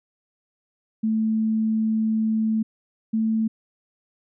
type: tone pair in turn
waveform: sine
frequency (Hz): 220 / 221.4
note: A3 / A3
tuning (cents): 0 / +11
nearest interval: unison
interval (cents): 11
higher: second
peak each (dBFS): -19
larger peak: neither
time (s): 1.03-2.63 / 3.13-3.48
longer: first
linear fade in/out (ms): 10
effects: none